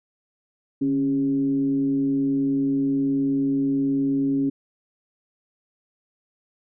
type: tone with frequency modulation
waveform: sine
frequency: 275.2 Hz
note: C#4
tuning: 12 cents flat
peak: -19 dBFS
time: 0.81-4.5 s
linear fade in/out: 10 ms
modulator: 130 Hz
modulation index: 0.38
effects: none